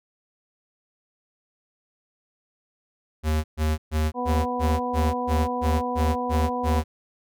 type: tone bursts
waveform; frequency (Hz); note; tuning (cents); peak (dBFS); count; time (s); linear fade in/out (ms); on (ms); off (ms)
square; 77.6; D#2; -4; -21; 11; 3.23-6.84; 50; 210; 130
type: harmonic tone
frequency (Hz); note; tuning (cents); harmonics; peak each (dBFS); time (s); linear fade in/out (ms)
246.9; B3; 0; 1 / 2 / 3 / 4; -30 / -30 / -30 / -30; 4.14-6.83; 50
effects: none